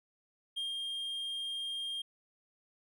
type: tone with ADSR envelope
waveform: triangle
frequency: 3213 Hz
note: G7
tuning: 42 cents sharp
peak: -32 dBFS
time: 0.56-2.02 s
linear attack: 17 ms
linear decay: 150 ms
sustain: -2 dB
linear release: 7 ms
effects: none